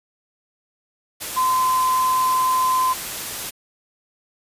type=tone in noise; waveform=sine; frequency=1028 Hz; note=C6; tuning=31 cents flat; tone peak=-16 dBFS; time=1.36-2.94 s; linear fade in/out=20 ms; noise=white; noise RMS=-29 dBFS; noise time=1.2-3.51 s; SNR=+10 dB; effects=resampled to 32000 Hz